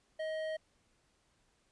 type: tone with hard clipping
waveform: triangle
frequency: 630 Hz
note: D#5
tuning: 21 cents sharp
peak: -37 dBFS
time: 0.19-0.57 s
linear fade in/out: 10 ms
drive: 14 dB
effects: pink hiss -73 dBFS RMS until 1.71 s + resampled to 22050 Hz